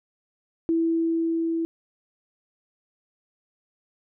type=tone with level ramp; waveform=sine; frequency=329.6 Hz; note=E4; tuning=in tune; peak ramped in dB=-19 to -23 dBFS; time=0.69-1.65 s; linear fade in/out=0 ms; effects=none

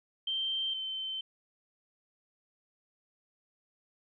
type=tone pair in turn; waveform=sine; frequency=3136 / 3089 Hz; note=G7 / G7; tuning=0 / -26 cents; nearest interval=unison; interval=26 cents; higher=first; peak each=-30 / -34 dBFS; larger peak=first; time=0.27-0.74 / 0.74-1.21 s; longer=neither; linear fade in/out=5 ms; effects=none

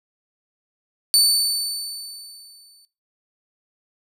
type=tone with exponential decay; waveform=25% pulse; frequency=4519 Hz; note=C#8; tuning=33 cents sharp; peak=-7 dBFS; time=1.14-2.85 s; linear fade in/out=0 ms; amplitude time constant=370 ms; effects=noise-tail reverb RT60 0.3 s tail -20 dB re dry

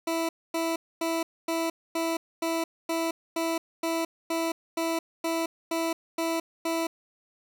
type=tone bursts; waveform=20% pulse; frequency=329.6 Hz; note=E4; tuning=in tune; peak=-21 dBFS; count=15; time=0.07-6.87 s; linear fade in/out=5 ms; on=220 ms; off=250 ms; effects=none

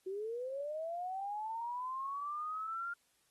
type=linear sweep; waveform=sine; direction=up; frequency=368.7 to 1408 Hz; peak=-37 dBFS; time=0.06-2.94 s; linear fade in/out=10 ms; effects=white hiss -74 dBFS RMS until 3.3 s + AAC 32 kbps

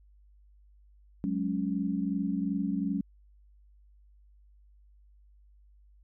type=chord; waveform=sine; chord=F# suspended second; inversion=none; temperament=equal with one note detuned; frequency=185 / 207.7 / 278 Hz; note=F#3 / G#3 / C#4; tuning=0 / 0 / +5 cents; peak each=-32 dBFS; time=1.24-3.01 s; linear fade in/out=0 ms; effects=added 50 Hz sine -56 dBFS peak until 6.03 s

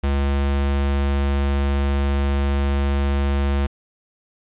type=tone; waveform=square; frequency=69.8 Hz; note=C#2; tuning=13 cents sharp; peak=-18 dBFS; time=0.03-3.67 s; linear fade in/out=10 ms; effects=resampled to 8000 Hz + 9-bit

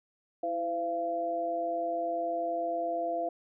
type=tone cluster; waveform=sine; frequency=330.3 / 512 / 683 Hz; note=E4 / C5 / F5; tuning=+4 / -38 / -39 cents; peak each=-38 / -37 / -30 dBFS; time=0.43-3.29 s; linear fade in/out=5 ms; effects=none

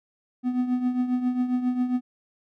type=tone with tremolo; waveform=triangle; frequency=249.7 Hz; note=B3; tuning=19 cents sharp; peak=-17 dBFS; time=0.43-2.01 s; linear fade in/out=50 ms; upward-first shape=triangle; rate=7.4 Hz; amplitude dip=70%; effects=none

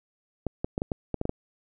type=clicks; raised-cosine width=2 ms; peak=-14 dBFS; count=9; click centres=0.467 / 0.645 / 0.779 / 0.819 / 0.918 / 1.143 / 1.214 / 1.254 / 1.294 s; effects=none

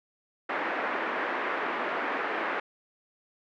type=band-pass noise; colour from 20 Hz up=white; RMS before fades=-31 dBFS; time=0.49-2.6 s; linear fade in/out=5 ms; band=270 to 1900 Hz; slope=24 dB/octave; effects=none

